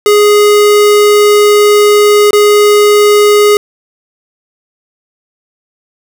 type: tone with dropouts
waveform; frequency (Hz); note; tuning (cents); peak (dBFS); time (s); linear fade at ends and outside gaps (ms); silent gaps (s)
square; 415.3; G#4; 0; -4; 0.06-3.57; 1; 2.308-2.331
effects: none